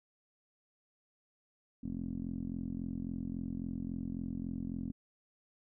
10% pulse tone with low-pass filter, 43.65 Hz, F1, in tune, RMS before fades -39 dBFS, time 1.83-4.92 s, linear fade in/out 10 ms, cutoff 250 Hz, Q 4.7, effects none

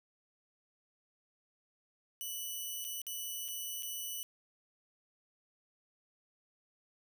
5% pulse tone with dropouts, 2971 Hz, F#7, 6 cents sharp, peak -30 dBFS, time 2.21-4.23 s, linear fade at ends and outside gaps 0 ms, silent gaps 2.843-2.849 / 3.017-3.067 / 3.481-3.486 / 3.824-3.831 s, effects none

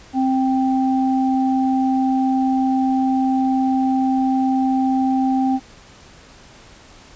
sine tone pair together, 263.2 / 784.2 Hz, C4 / G5, +10 / 0 cents, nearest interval octave + perfect fifth, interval 1890 cents, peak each -16 / -21 dBFS, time 0.13-5.6 s, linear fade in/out 50 ms, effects pink hiss -45 dBFS RMS until 7.15 s + resampled to 16000 Hz

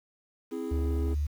triangle chord, C augmented, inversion none, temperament equal, 261.6 / 329.6 / 415.3 Hz, C4 / E4 / G#4, 0 / 0 / 0 cents, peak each -34 dBFS, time 0.51-1.15 s, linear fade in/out 20 ms
sine tone, 73.42 Hz, D2, in tune, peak -25 dBFS, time 0.71-1.27 s, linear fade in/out 10 ms
effects tanh soft clip ceiling -20 dBFS + 9-bit

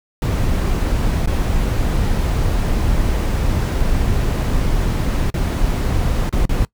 brown noise with dropouts, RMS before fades -17 dBFS, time 0.22-6.65 s, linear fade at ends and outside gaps 1 ms, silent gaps 1.26-1.274 / 5.302-5.341 / 6.293-6.326 / 6.454-6.493 s, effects noise-tail reverb RT60 0.1 s tail -22 dB re dry

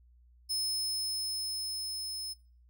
sawtooth tone with level ramp, 5200 Hz, E8, 24 cents flat, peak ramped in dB -28 to -35 dBFS, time 0.49-2.34 s, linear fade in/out 20 ms, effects noise-tail reverb RT60 0.4 s tail -21 dB re dry + added 60 Hz sine -58 dBFS peak until 2.69 s

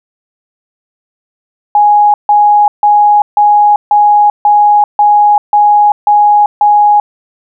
sine tone bursts, 830.6 Hz, G#5, in tune, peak -3 dBFS, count 10, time 1.75-7 s, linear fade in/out 2 ms, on 390 ms, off 150 ms, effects none

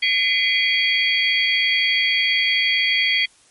sine tone cluster, 2036 / 2241 / 2416 / 3284 / 4537 Hz, C7 / C#7 / D7 / G#7 / C#8, -48 / +18 / +48 / -20 / +39 cents, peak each -20 / -26 / -24 / -20 / -27 dBFS, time 0.02-3.26 s, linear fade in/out 10 ms, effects white hiss -54 dBFS RMS until 3.5 s + MP3 48 kbps

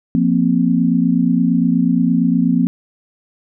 sine chord, F suspended fourth, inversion none, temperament equal, 174.61 / 233.1 / 261.6 Hz, F3 / Bb3 / C4, 0 / 0 / 0 cents, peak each -16 dBFS, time 0.15-2.67 s, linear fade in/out 0 ms, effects none

